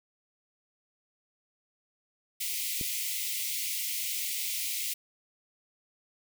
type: high-pass noise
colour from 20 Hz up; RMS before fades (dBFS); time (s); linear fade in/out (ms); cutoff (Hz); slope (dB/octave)
white; -33; 2.4-4.94; 10; 2000; 96
type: click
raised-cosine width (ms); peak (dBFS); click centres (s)
3; -25; 2.812
effects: none